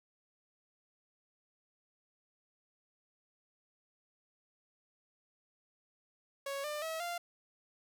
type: tone with pitch steps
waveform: sawtooth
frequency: 554.4 / 597.6 / 644.2 / 694.5 Hz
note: C#5 / D5 / E5 / F5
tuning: 0 / +30 / -40 / -10 cents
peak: -33 dBFS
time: 6.46-7.18 s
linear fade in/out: 5 ms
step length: 180 ms
effects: none